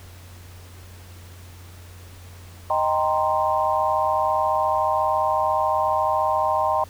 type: chord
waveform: sine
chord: C minor seventh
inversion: first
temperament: equal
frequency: 622.3 / 784 / 932.3 / 1046.5 Hz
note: Eb5 / G5 / Bb5 / C6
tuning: 0 / 0 / 0 / 0 cents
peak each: -24 dBFS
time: 2.7-6.84 s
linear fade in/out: 2 ms
effects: added 89 Hz sine -41 dBFS peak until 6.89 s + pink hiss -48 dBFS RMS until 6.89 s